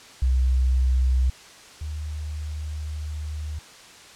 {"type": "tone pair in turn", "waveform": "sine", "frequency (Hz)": [64, 76.11], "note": ["C2", "D#2"], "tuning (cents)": [-38, -38], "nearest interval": "minor third", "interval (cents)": 300, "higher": "second", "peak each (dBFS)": [-17, -28], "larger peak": "first", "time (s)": [[0.22, 1.3], [1.81, 3.59]], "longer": "second", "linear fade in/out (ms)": 5, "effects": ["white hiss -46 dBFS RMS until 4.15 s", "low-pass 7000 Hz 12 dB/octave"]}